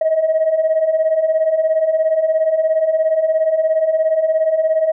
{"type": "beating tone pair", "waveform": "sine", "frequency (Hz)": [622.3, 639.3], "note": ["D#5", "D#5"], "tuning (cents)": [0, 47], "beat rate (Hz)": 17, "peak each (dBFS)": [-18, -13], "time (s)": [0.01, 4.92], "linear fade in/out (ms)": 5, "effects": ["tanh soft clip ceiling -8 dBFS"]}